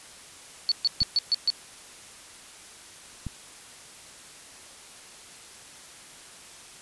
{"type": "tone bursts", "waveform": "sine", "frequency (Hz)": 4445, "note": "C#8", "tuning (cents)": 4, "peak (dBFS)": -19, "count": 6, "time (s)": [0.69, 1.502], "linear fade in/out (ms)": 0, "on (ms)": 27, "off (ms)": 130}
{"type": "clicks", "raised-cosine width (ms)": 5, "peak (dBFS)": -20, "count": 2, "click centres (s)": [1.018, 3.267]}
{"effects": ["white hiss -47 dBFS RMS until 6.81 s", "resampled to 24000 Hz"]}